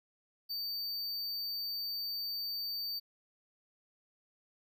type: tone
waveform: square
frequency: 4600 Hz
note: D8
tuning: 37 cents flat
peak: -36 dBFS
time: 0.49-3 s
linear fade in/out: 20 ms
effects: none